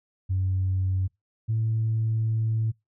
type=tone pair in turn; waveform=sine; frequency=94 / 111.29 Hz; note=F#2 / A2; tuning=+28 / +20 cents; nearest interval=minor third; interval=292 cents; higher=second; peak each=-21 dBFS; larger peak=neither; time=0.29-1.08 / 1.48-2.72 s; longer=second; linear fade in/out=20 ms; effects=noise-tail reverb RT60 0.2 s tail -26 dB re dry + tanh soft clip ceiling -18 dBFS